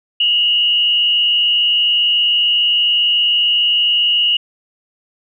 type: tone with frequency modulation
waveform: sine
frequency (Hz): 2883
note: F#7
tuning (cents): -46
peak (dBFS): -11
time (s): 0.2-4.37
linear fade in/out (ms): 5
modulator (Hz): 107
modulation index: 0.68
effects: none